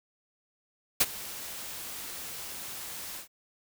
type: noise with ADSR envelope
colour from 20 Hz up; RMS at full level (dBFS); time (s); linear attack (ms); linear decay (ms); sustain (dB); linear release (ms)
white; -20; 1-3.28; 9; 39; -20; 110
effects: none